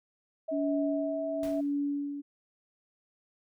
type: tone with pitch glide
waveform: sine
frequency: 642 to 649.8 Hz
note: E5 to E5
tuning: -46 to -25 cents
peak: -31 dBFS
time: 0.48-1.61 s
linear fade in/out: 10 ms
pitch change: +21 cents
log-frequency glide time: 0.88-1.27 s
type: tone with tremolo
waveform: sine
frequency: 285.6 Hz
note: D4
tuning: 48 cents flat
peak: -27 dBFS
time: 0.51-2.22 s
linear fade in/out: 20 ms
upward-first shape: sine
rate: 1 Hz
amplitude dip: 65%
type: noise with exponential decay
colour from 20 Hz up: pink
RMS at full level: -44 dBFS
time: 1.43-1.79 s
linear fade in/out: 2 ms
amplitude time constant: 78 ms
effects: none